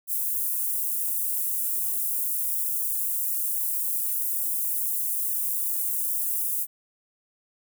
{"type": "high-pass noise", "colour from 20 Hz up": "white", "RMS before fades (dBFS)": -27, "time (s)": [0.07, 6.67], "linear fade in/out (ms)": 50, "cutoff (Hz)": 9800, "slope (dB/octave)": 24, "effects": []}